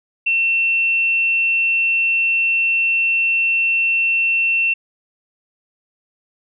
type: tone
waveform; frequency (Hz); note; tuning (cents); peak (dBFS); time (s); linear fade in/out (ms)
sine; 2700; E7; +41; -14; 0.26-4.74; 10
effects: none